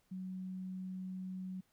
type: tone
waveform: sine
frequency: 186.2 Hz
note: F#3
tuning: 11 cents sharp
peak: -40 dBFS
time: 0.11-1.61 s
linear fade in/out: 10 ms
effects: pink hiss -75 dBFS RMS until 1.72 s